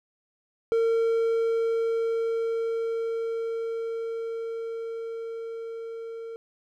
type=tone with level ramp; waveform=triangle; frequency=456.3 Hz; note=A#4; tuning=37 cents flat; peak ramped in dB=-18 to -33 dBFS; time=0.72-6.36 s; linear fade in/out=0 ms; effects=none